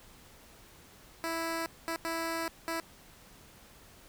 10% pulse tone bursts at uneven times, 329.5 Hz, E4, 1 cent flat, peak -24 dBFS, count 4, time 1.24-1.66 / 1.88-1.96 / 2.05-2.48 / 2.68-2.8 s, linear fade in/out 0 ms, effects pink hiss -56 dBFS RMS until 4.08 s

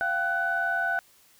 sine tone cluster, 690 / 771 / 1494 Hz, F5 / G5 / F#6, -21 / -29 / +16 cents, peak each -30 / -32 / -25 dBFS, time 0.01-0.99 s, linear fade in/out 0 ms, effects tanh soft clip ceiling -16 dBFS + white hiss -59 dBFS RMS until 1.39 s

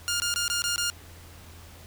10% pulse tone bursts, 1411 Hz, F6, 17 cents sharp, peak -17 dBFS, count 6, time 0.08-0.9 s, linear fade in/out 0 ms, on 120 ms, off 20 ms, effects added 84 Hz sine -47 dBFS peak until 1.86 s + pink hiss -50 dBFS RMS until 1.86 s

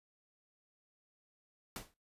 pink noise with exponential decay, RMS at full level -39 dBFS, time 1.76-1.94 s, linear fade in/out 1 ms, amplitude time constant 37 ms, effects noise-tail reverb RT60 0.2 s tail -18 dB re dry + resampled to 32000 Hz

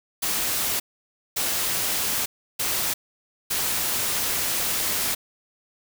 white noise bursts at uneven times, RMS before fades -25 dBFS, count 4, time 0.22-0.8 / 1.36-2.26 / 2.59-2.94 / 3.5-5.15 s, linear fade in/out 10 ms, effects none

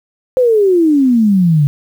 sine exponential sweep, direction down, 523.3 to 140 Hz, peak -7 dBFS, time 0.37-1.67 s, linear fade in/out 0 ms, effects 7-bit

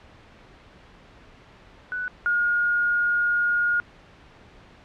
sine tone pair in turn, 1485 / 1429.6 Hz, F#6 / F6, +6 / +40 cents, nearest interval minor second, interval 66 cents, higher first, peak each -26 / -19 dBFS, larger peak second, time 1.92-2.08 / 2.26-3.8 s, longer second, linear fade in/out 0 ms, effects pink hiss -50 dBFS RMS until 4.84 s + low-pass 3000 Hz 12 dB/octave

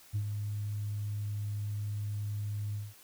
sine tone with ADSR envelope, 103.83 Hz, G#2, in tune, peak -26 dBFS, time 0.13-2.94 s, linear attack 26 ms, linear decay 76 ms, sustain -6 dB, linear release 190 ms, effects tanh soft clip ceiling -26 dBFS + white hiss -57 dBFS RMS until 3.03 s

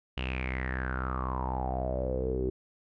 sawtooth tone with low-pass filter sweep, 64.1 Hz, C2, 35 cents flat, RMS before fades -32 dBFS, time 0.17-2.5 s, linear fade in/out 5 ms, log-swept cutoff 2900 to 370 Hz, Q 9.1, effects none

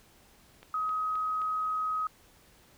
click train, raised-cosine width 0.3 ms, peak -33 dBFS, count 4, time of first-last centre 0.63-1.417 s, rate 3.81 Hz
sine tone, 1264 Hz, D#6, 27 cents sharp, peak -28 dBFS, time 0.74-2.07 s, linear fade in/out 2 ms
effects pink hiss -60 dBFS RMS until 2.77 s

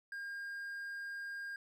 triangle tone, 1612 Hz, G6, 48 cents sharp, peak -39 dBFS, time 0.12-1.56 s, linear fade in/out 2 ms, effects none

